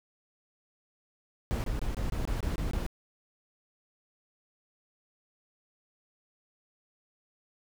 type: noise bursts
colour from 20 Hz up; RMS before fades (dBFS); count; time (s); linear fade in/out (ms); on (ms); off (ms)
brown; -31; 9; 1.51-2.864; 0; 130; 23
effects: none